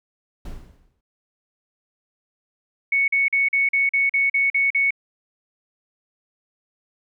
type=noise with exponential decay; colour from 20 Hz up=brown; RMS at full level=-30 dBFS; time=0.45-1.01 s; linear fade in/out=5 ms; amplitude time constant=120 ms
type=tone bursts; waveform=sine; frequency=2217 Hz; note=C#7; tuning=in tune; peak=-16 dBFS; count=10; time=2.92-4.907 s; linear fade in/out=5 ms; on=160 ms; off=43 ms
effects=none